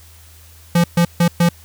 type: tone bursts at uneven times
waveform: square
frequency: 171.7 Hz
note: F3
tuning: 29 cents flat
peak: -11 dBFS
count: 4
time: 0.75-0.84 / 0.97-1.05 / 1.2-1.28 / 1.4-1.49 s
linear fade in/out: 5 ms
effects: added 81 Hz sine -43 dBFS peak until 1.64 s + white hiss -47 dBFS RMS until 1.64 s